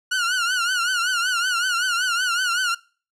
sawtooth tone with vibrato, 1442 Hz, F#6, 45 cents flat, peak -16 dBFS, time 0.11-2.75 s, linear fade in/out 10 ms, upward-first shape triangle, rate 5.3 Hz, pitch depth 120 cents each way, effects noise-tail reverb RT60 0.4 s tail -23 dB re dry + low-pass 9000 Hz 12 dB/octave

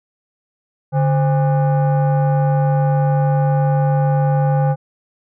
sine tone with frequency modulation, 145.2 Hz, D3, 19 cents flat, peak -11 dBFS, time 0.92-4.76 s, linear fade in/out 50 ms, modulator 668 Hz, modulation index 0.69, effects tanh soft clip ceiling -9 dBFS

